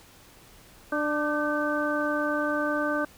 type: harmonic tone with a mistuned harmonic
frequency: 296.5 Hz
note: D4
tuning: 17 cents sharp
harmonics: 1 / 2 / 3 / 4 / 5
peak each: -29 / -29 / -38 / -32 / -30 dBFS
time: 0.92-3.05 s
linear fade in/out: 5 ms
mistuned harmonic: 5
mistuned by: +57 cents
effects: pink hiss -53 dBFS RMS until 3.17 s